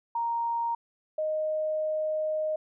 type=tone pair in turn; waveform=sine; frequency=932.3 / 620.4 Hz; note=A#5 / D#5; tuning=0 / -5 cents; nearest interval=perfect fifth; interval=705 cents; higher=first; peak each=-26 dBFS; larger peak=neither; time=0.15-0.75 / 1.18-2.56 s; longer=second; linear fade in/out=5 ms; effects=none